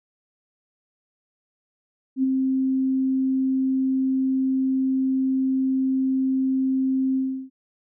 sine tone with ADSR envelope, 263.7 Hz, C4, 14 cents sharp, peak -16 dBFS, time 2.16-7.5 s, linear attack 72 ms, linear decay 18 ms, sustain -3 dB, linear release 340 ms, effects none

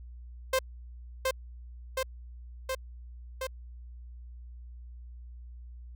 sawtooth tone with echo, 523.3 Hz, C5, in tune, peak -20 dBFS, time 0.53-0.59 s, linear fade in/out 5 ms, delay 720 ms, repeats 4, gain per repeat -2 dB, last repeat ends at 3.47 s, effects added 60 Hz sine -43 dBFS peak until 5.95 s

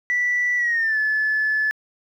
sine tone with pitch glide, 1964 to 1729.6 Hz, B6 to A6, -10 to -30 cents, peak -17 dBFS, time 0.1-1.71 s, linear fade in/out 0 ms, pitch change -220 cents, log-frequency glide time 0.57-0.98 s, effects tanh soft clip ceiling -14 dBFS + 9-bit

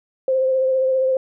sine tone with vibrato, 523.3 Hz, C5, in tune, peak -15 dBFS, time 0.28-1.17 s, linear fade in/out 2 ms, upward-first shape triangle, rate 15 Hz, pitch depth 26 cents each way, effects none

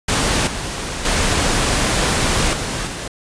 pink noise with level steps, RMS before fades -17 / -25 / -17 / -23 / -27 dBFS, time 0.08-3.08 s, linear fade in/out 5 ms, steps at 0.47 / 1.05 / 2.53 / 2.87 s, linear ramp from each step 2 ms, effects resampled to 22050 Hz

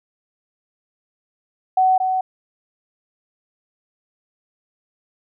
sine tone with echo, 750 Hz, F#5, 23 cents sharp, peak -12 dBFS, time 1.77-1.98 s, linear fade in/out 5 ms, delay 230 ms, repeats 1, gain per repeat -5 dB, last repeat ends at 2.21 s, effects none

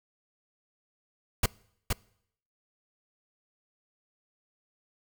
pink noise with echo, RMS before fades -23 dBFS, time 1.43-1.46 s, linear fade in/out 5 ms, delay 470 ms, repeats 1, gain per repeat -4 dB, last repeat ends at 1.93 s, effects noise-tail reverb RT60 0.7 s tail -25 dB re dry

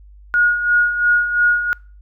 sine tone with tremolo, 1442 Hz, F#6, 45 cents flat, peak -10 dBFS, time 0.34-1.73 s, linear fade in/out 0 ms, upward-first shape sine, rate 2.9 Hz, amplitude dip 65%, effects noise-tail reverb RT60 0.4 s tail -26 dB re dry + added 50 Hz sine -40 dBFS peak until 2.01 s

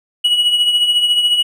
triangle tone with tremolo, 2922 Hz, F#7, 22 cents flat, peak -7 dBFS, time 0.24-1.43 s, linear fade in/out 10 ms, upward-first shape triangle, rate 14 Hz, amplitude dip 60%, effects none

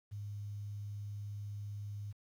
sine tone with quantisation, 102.6 Hz, G#2, 21 cents flat, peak -40 dBFS, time 0.11-2.13 s, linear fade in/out 20 ms, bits 11, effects none

